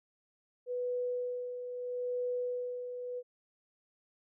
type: tone with tremolo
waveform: sine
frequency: 493.9 Hz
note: B4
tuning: in tune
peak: -31 dBFS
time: 0.66-3.23 s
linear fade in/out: 50 ms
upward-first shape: sine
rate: 0.77 Hz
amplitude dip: 55%
effects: none